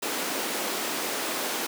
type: high-pass noise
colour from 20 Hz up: pink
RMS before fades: -30 dBFS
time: 0.02-1.67 s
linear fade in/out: 10 ms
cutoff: 260 Hz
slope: 24 dB/octave
effects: none